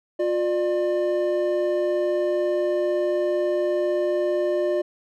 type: tone pair together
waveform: triangle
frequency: 355.3 / 597.5 Hz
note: F4 / D5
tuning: +30 / +30 cents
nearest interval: major sixth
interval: 900 cents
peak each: -21 dBFS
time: 0.19-4.82 s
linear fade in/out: 10 ms
effects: none